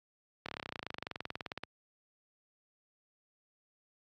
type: slowing click train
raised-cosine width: 0.3 ms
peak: -22 dBFS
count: 30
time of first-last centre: 0.46-1.636 s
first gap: 26 ms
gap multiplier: 1.03
effects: high-pass 80 Hz 12 dB/octave + AAC 64 kbps